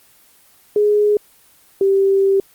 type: tone pair in turn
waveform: sine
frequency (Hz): 416.7 / 390.6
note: G#4 / G4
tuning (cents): +6 / -6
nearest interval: minor second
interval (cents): 112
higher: first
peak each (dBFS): -11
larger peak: neither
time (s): 0.76-1.17 / 1.81-2.4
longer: second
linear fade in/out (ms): 2
effects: white hiss -51 dBFS RMS until 2.54 s + Opus 24 kbps